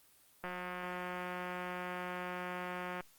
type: click train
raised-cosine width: 0.5 ms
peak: -26 dBFS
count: 463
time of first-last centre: 0.44-3.007 s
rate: 180 Hz
effects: white hiss -65 dBFS RMS until 3.18 s + Opus 24 kbps